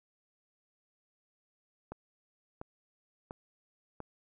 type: click train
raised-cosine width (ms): 1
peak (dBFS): -27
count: 4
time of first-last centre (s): 1.92-4.003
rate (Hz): 1.44
effects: none